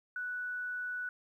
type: tone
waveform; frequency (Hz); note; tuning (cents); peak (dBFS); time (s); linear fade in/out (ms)
sine; 1480; F#6; 0; -35; 0.16-1.09; 2
effects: 12-bit